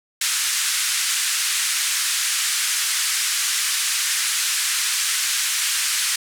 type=band-pass noise; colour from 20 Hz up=white; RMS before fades=-22 dBFS; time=0.21-6.16 s; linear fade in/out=5 ms; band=1400 to 10000 Hz; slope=24 dB/octave; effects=none